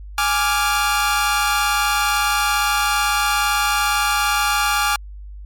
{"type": "chord", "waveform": "sawtooth", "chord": "D diminished", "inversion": "second", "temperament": "equal", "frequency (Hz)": [830.6, 1174.7, 1396.9], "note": ["Ab5", "D6", "F6"], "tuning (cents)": [0, 0, 0], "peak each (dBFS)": -17, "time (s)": [0.18, 4.96], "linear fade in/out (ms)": 2, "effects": ["added 50 Hz sine -32 dBFS peak until 5.45 s", "MP3 64 kbps"]}